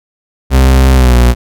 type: tone with pitch glide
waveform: 40% pulse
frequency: 65.41 to 60.68 Hz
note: C2 to B1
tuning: 0 to -30 cents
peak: -3 dBFS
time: 0.5-1.35 s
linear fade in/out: 50 ms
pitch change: -130 cents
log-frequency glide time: 0.94-1.15 s
effects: none